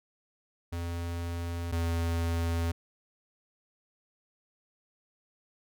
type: tone pair in turn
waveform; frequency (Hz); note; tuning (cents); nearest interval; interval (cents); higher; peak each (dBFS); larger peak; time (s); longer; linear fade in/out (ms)
square; 85.4 / 83.98; F2 / E2; -38 / +33; unison; 29; first; -33 / -28; second; 0.72-1.72 / 1.72-2.72; neither; 10
effects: none